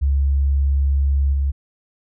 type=tone with level steps; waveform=sine; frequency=69.3 Hz; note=C#2; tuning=in tune; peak=-14 / -16 dBFS; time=0.01-1.52 s; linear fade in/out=20 ms; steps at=1.33 s; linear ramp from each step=5 ms; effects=none